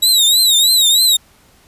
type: tone with vibrato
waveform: sawtooth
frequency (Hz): 3846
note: B7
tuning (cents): -47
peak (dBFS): -6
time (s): 0.02-1.17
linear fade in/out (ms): 10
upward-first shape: triangle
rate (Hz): 3.2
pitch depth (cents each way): 140
effects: pink hiss -50 dBFS RMS until 1.67 s + resampled to 32000 Hz

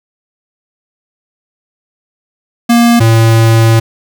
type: tone pair in turn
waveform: square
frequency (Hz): 235.8 / 113.29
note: A#3 / A#2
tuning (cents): +20 / -49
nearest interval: octave + minor second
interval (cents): 1269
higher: first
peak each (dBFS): -5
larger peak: neither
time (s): 2.69-3 / 3-3.8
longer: second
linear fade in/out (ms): 10
effects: none

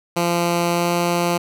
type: tone with pitch glide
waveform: 10% pulse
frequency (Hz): 172.2 to 173.3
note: F3 to F3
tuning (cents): -24 to -13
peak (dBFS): -9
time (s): 0.16-1.38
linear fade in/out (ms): 10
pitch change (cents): +11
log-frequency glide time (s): 0.7-0.91
effects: none

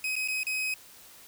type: tone with dropouts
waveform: 40% pulse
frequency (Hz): 2529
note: D#7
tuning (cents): +28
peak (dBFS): -27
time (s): 0.04-0.74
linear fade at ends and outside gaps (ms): 2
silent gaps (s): 0.156-0.163 / 0.277-0.284 / 0.433-0.467
effects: white hiss -52 dBFS RMS until 1.27 s

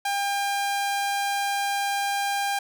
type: tone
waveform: sawtooth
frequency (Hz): 801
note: G5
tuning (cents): +37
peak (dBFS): -20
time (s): 0.05-2.59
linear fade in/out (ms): 5
effects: none

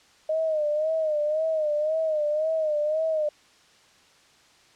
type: tone with vibrato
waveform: sine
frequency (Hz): 618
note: D#5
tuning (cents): -12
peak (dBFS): -22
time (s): 0.29-3.29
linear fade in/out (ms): 5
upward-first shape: sine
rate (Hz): 1.9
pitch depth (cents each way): 72
effects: white hiss -57 dBFS RMS until 4.75 s + low-pass 6000 Hz 12 dB/octave

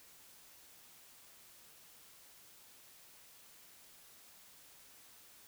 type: silence
effects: white hiss -60 dBFS RMS until 5.47 s

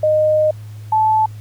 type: tone pair in turn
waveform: sine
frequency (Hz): 616 / 871.2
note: D#5 / A5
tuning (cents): -17 / -17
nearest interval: tritone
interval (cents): 600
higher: second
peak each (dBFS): -11 / -11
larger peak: neither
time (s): 0.03-0.51 / 0.92-1.26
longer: first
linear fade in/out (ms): 5
effects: added 106 Hz sine -30 dBFS peak until 1.4 s + pink hiss -49 dBFS RMS until 1.4 s

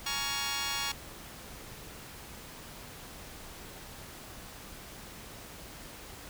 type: chord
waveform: 10% pulse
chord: Bb minor seventh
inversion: third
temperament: just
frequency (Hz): 839.1 / 932.3 / 1118.8 / 1398.5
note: Ab5 / Bb5 / Db6 / F6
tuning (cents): +18 / 0 / +16 / +2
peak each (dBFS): -30 / -32 / -28 / -32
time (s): 0.06-0.92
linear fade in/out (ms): 5
effects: pink hiss -47 dBFS RMS until 6.29 s

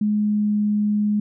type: tone with pitch glide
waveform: sine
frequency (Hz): 210 to 208.8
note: G#3 to G#3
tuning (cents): +19 to +10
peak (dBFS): -17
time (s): 0.01-1.2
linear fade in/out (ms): 5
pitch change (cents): -9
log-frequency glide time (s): 0.16-0.57
effects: none

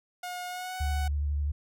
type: tone with pitch glide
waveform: sawtooth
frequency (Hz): 719 to 744.4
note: F#5 to F#5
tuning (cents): -50 to +10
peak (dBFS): -31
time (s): 0.23-1.08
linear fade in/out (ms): 5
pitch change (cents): +60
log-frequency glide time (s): 0.48-0.77
type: tone with vibrato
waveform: sine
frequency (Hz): 72.6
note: D2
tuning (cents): -19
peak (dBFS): -26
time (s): 0.8-1.52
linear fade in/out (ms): 10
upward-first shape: sine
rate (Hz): 12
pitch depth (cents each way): 29
effects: none

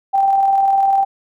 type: tone with tremolo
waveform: sine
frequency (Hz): 784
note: G5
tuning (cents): 0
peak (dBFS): -10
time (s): 0.13-1.05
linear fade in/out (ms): 20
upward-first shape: square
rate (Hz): 20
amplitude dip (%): 25
effects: none

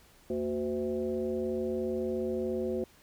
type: tone with frequency modulation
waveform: sine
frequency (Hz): 370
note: F#4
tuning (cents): 0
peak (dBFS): -29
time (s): 0.3-2.84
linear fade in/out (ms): 2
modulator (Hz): 143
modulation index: 1.2
effects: pink hiss -60 dBFS RMS until 3.02 s

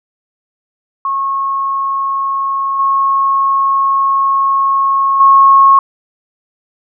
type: tone with level steps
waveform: sine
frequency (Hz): 1092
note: C#6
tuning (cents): -26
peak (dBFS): -13 / -9 / -3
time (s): 1.05-5.79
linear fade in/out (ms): 2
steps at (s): 2.79 / 5.2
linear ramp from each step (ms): 5
effects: none

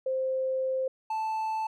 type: tone pair in turn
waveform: sine / triangle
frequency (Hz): 523.3 / 878.5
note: C5 / A5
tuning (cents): 0 / -3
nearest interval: major sixth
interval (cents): 897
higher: second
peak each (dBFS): -26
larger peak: neither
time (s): 0.06-0.88 / 1.1-1.67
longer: first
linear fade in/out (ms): 5
effects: none

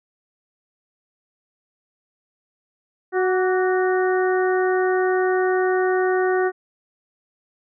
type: harmonic tone with a mistuned harmonic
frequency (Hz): 370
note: F#4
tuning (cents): 0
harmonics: 1 / 2 / 3 / 4 / 5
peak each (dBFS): -18 / -25 / -31 / -28 / -30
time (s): 3.12-6.52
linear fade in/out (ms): 50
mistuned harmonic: 3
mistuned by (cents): +58
effects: none

